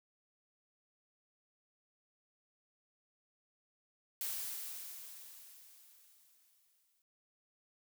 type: noise with exponential decay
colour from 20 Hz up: blue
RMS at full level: -38 dBFS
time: 4.21-7.02 s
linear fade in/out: 1 ms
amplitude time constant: 610 ms
effects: none

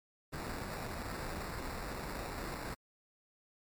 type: noise with sample-and-hold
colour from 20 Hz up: pink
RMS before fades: -41 dBFS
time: 0.32-2.75 s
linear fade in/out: 20 ms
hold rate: 3150 Hz
effects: MP3 96 kbps

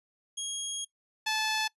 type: tone pair in turn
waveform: 10% pulse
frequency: 3281 / 869 Hz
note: G#7 / A5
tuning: -22 / -22 cents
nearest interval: octave + major seventh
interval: 2300 cents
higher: first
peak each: -23 / -19 dBFS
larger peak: second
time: 0.37-0.85 / 1.26-1.68 s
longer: first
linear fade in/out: 10 ms
effects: noise-tail reverb RT60 0.1 s tail -21 dB re dry + resampled to 24000 Hz

